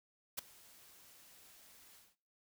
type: noise with ADSR envelope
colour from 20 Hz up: white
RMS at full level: -37 dBFS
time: 0.37-2.16 s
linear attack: 18 ms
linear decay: 6 ms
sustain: -24 dB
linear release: 200 ms
effects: noise-tail reverb RT60 0.5 s tail -22 dB re dry